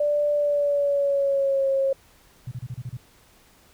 sine tone with pitch glide, 587.3 to 541.7 Hz, D5 to C#5, 0 to -40 cents, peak -19 dBFS, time 0-1.93 s, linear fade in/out 5 ms, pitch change -140 cents, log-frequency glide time 0.33-1.68 s
sine tone bursts, 123.8 Hz, B2, 5 cents sharp, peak -29 dBFS, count 7, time 2.47-2.97 s, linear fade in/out 5 ms, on 44 ms, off 32 ms
effects pink hiss -56 dBFS RMS until 3.73 s

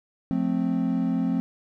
triangle chord, F major, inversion none, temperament equal with one note detuned, 177.77 / 220 / 261.6 Hz, F3 / A3 / C4, +31 / 0 / 0 cents, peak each -25 / -26 / -23 dBFS, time 0.31-1.4 s, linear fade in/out 0 ms, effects none

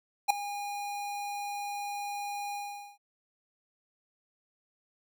square tone with ADSR envelope, 815 Hz, G#5, 33 cents flat, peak -18 dBFS, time 0.28-2.98 s, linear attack 23 ms, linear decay 4 ms, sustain -17 dB, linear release 440 ms, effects none

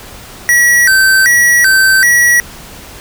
square tone with vibrato, 1726 Hz, A6, 34 cents flat, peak -6 dBFS, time 0.49-2.4 s, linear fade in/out 0 ms, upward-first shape square, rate 1.3 Hz, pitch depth 190 cents each way, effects pink hiss -32 dBFS RMS until 3 s

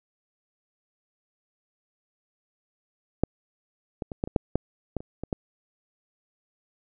clicks, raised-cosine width 2 ms, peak -7 / -17 / -21 / -12 / -20 / -6 / -9 / -15 / -26 / -19 / -13 dBFS, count 11, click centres 3.236 / 4.022 / 4.118 / 4.239 / 4.275 / 4.362 / 4.556 / 4.967 / 5.005 / 5.236 / 5.328 s, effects none

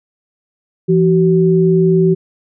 sine tone pair together, 168.69 / 378.7 Hz, E3 / F#4, +40 / +40 cents, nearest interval octave + major second, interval 1400 cents, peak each -11 dBFS, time 0.88-2.15 s, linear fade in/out 20 ms, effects none

